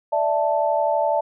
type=chord; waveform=sine; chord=D suspended second; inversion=none; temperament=equal; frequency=587.3 / 659.3 / 880 Hz; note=D5 / E5 / A5; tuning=0 / 0 / 0 cents; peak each=-22 dBFS; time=0.12-1.21 s; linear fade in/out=10 ms; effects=none